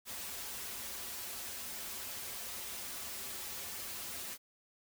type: noise with comb filter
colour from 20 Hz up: white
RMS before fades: -43 dBFS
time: 0.05-4.38 s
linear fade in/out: 50 ms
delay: 6.5 ms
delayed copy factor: -0.75
effects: none